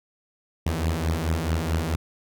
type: beating tone pair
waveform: sawtooth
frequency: 78.7 / 83.3 Hz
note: D#2 / E2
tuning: +20 / +19 cents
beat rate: 4.6 Hz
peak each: -22 dBFS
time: 0.66-1.96 s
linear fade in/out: 5 ms
effects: none